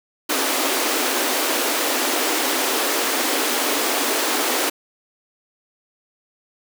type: high-pass noise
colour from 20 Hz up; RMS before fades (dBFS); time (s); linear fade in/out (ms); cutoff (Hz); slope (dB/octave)
pink; -21; 0.29-4.7; 10; 250; 96
effects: none